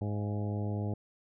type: harmonic tone with a mistuned harmonic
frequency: 103.83 Hz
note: G#2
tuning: in tune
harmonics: 1 / 2 / 3 / 4 / 5 / 6 / 7 / 8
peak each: -32 / -38 / -42 / -44 / -46 / -48 / -49 / -50 dBFS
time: 0.01-0.94 s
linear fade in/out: 5 ms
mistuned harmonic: 7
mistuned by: -49 cents
effects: none